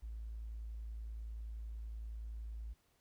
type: tone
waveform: triangle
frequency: 55.3 Hz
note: A1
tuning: 9 cents sharp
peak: -38 dBFS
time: 0.02-2.74 s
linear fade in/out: 20 ms
effects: tanh soft clip ceiling -40 dBFS + pink hiss -75 dBFS RMS until 3 s